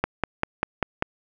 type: click train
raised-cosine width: 0.5 ms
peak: -6 dBFS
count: 6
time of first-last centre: 0.04-1.024 s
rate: 5.08 Hz
effects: none